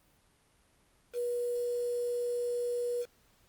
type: tone with quantisation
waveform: sine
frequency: 483.8 Hz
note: B4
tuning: 36 cents flat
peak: -30 dBFS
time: 1.13-3.06 s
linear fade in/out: 50 ms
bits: 8
effects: pink hiss -67 dBFS RMS until 3.48 s + Opus 32 kbps